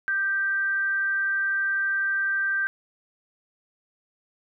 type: tone with frequency modulation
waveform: sine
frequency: 1568 Hz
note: G6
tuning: in tune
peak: -22 dBFS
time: 0.08-2.67 s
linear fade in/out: 0 ms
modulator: 363 Hz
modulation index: 0.21
effects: none